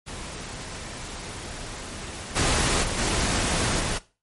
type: noise with level steps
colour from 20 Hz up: pink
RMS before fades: -36 / -22 / -28 / -24 / -27 dBFS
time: 0.06-3.99 s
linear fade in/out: 20 ms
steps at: 2.35 / 2.82 / 2.97 / 3.79 s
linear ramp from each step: 20 ms
effects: noise-tail reverb RT60 0.3 s tail -17 dB re dry + MP3 48 kbps